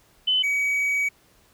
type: tone pair in turn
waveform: sine / triangle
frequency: 3026 / 2267 Hz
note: F#7 / C#7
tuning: +38 / +38 cents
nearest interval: perfect fourth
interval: 500 cents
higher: first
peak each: -18 / -19 dBFS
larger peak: first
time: 0.27-0.43 / 0.43-1.09 s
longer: second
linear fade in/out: 10 ms
effects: pink hiss -59 dBFS RMS until 1.53 s